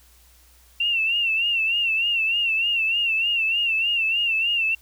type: tone with vibrato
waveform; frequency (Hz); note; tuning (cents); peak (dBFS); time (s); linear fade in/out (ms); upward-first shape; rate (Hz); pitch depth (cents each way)
sine; 2730; F7; -40; -19; 0.8-4.75; 5; sine; 3.3; 78
effects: added 60 Hz sine -54 dBFS peak until 4.81 s + white hiss -56 dBFS RMS until 4.81 s